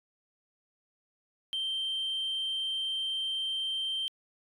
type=tone; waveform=sine; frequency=3136 Hz; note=G7; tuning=in tune; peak=-28 dBFS; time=1.53-4.08 s; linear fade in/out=0 ms; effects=tanh soft clip ceiling -28 dBFS